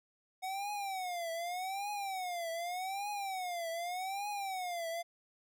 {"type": "tone with vibrato", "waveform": "square", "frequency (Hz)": 740, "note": "F#5", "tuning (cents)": 0, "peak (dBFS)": -37, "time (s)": [0.42, 5.03], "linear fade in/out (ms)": 20, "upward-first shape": "triangle", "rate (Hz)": 0.84, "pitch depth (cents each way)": 210, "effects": []}